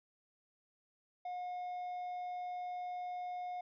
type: tone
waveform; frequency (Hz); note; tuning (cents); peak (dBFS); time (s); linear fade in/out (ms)
triangle; 720; F#5; -47; -37; 1.25-3.61; 5
effects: resampled to 11025 Hz